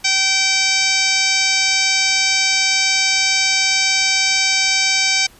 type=harmonic tone with a mistuned harmonic; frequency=773 Hz; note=G5; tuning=24 cents flat; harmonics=1 / 2 / 3 / 4 / 5 / 6 / 7 / 8 / 9 / 10; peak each=-29 / -27 / -18 / -26 / -25 / -21 / -22 / -22 / -29 / -29 dBFS; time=0.04-5.27 s; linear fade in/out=10 ms; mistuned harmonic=5; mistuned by=-38 cents; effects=pink hiss -47 dBFS RMS until 5.39 s + resampled to 32000 Hz